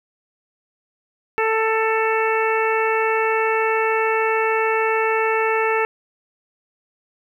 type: harmonic tone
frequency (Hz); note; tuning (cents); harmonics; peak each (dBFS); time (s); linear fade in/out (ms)
443.3; A4; +13; 1 / 2 / 3 / 4 / 5 / 6; -20 / -23 / -25 / -26 / -27 / -28; 1.38-5.85; 0
effects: 9-bit